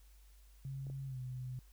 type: tone with pitch glide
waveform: sine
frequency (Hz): 135.5 to 127.16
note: C#3 to C3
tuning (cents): -39 to -49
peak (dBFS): -40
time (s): 0.65-1.59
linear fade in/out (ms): 0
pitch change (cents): -110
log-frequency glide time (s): 1.06-1.19
type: clicks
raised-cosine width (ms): 2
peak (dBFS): -43 / -39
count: 2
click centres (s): 0.868 / 0.9
effects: added 50 Hz sine -58 dBFS peak until 1.72 s + white hiss -70 dBFS RMS until 1.72 s